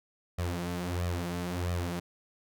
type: tone with flanger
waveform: sawtooth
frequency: 87.9 Hz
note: F2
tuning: 12 cents sharp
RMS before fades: -33 dBFS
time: 0.38-2 s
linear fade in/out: 10 ms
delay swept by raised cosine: 1.6 to 6.9 ms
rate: 1.5 Hz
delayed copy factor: +0.75
effects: none